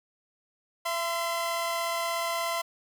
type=tone pair together; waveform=sawtooth; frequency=673 / 1027.9 Hz; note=E5 / C6; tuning=+36 / -31 cents; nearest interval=perfect fifth; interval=733 cents; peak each=-27 dBFS; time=0.85-2.62 s; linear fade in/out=10 ms; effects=none